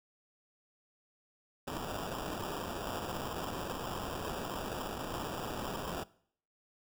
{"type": "noise with sample-and-hold", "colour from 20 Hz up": "blue", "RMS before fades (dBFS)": -39, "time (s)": [1.67, 6.04], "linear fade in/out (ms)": 10, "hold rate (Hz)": 2100, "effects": ["noise-tail reverb RT60 0.6 s tail -21 dB re dry"]}